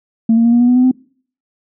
sine tone with pitch steps, 226.3 / 230.4 / 234.6 / 238.8 / 243.1 / 247.5 / 252 / 256.5 Hz, A3 / A#3 / A#3 / A#3 / B3 / B3 / B3 / C4, +49 / -20 / +11 / +42 / -27 / +4 / +35 / -34 cents, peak -6 dBFS, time 0.29-0.914 s, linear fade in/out 5 ms, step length 78 ms, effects noise-tail reverb RT60 0.5 s tail -23 dB re dry + tanh soft clip ceiling -4 dBFS

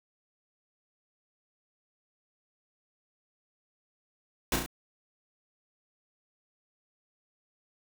pink noise with echo, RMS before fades -27 dBFS, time 4.52-4.56 s, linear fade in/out 2 ms, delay 34 ms, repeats 3, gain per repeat -4 dB, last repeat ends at 4.662 s, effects none

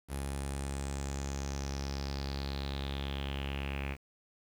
sawtooth tone with low-pass filter sweep, 69.1 Hz, C#2, 5 cents flat, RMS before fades -37 dBFS, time 0.08-3.97 s, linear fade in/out 50 ms, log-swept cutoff 11000 to 2400 Hz, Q 5.5, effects 9-bit

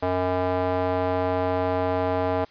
square tone with band-pass filter, 91.4 Hz, F#2, 21 cents flat, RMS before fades -24 dBFS, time 0.02-2.45 s, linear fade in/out 10 ms, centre 680 Hz, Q 1.7, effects white hiss -54 dBFS RMS until 2.5 s + resampled to 11025 Hz

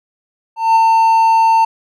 triangle tone with ADSR envelope, 900 Hz, A5, 39 cents sharp, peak -4 dBFS, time 0.56-1.65 s, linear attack 200 ms, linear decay 10 ms, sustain -2 dB, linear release 7 ms, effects none

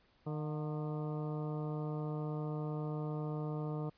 harmonic tone with a mistuned harmonic, 152.5 Hz, D#3, 34 cents flat, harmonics 1 / 2 / 3 / 4 / 5 / 6 / 7 / 8, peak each -37 / -44 / -44 / -50 / -51 / -54 / -55 / -54 dBFS, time 0.26-3.9 s, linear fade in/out 10 ms, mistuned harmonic 5, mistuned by -71 cents, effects pink hiss -70 dBFS RMS until 3.97 s + resampled to 11025 Hz

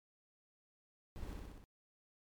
brown noise with echo, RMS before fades -45 dBFS, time 1.16-1.33 s, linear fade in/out 0 ms, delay 62 ms, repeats 5, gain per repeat -2 dB, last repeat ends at 1.64 s, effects MP3 96 kbps

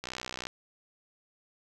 click train, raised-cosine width 0.2 ms, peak -19 dBFS, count 28, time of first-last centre 0.04-0.469 s, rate 62.9 Hz, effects none

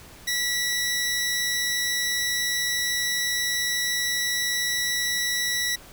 20% pulse tone pair together, 1951 / 5518 Hz, B6 / F8, -22 / -22 cents, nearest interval octave + tritone, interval 1800 cents, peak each -19 / -25 dBFS, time 0.27-5.76 s, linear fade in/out 10 ms, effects pink hiss -47 dBFS RMS until 5.92 s

